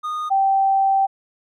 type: tone pair in turn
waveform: triangle / sine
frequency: 1231 / 778.8 Hz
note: D#6 / G5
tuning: -19 / -12 cents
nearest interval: minor sixth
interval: 793 cents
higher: first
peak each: -21 / -14 dBFS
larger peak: second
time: 0.03-0.3 / 0.3-1.07 s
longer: second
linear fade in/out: 20 ms
effects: none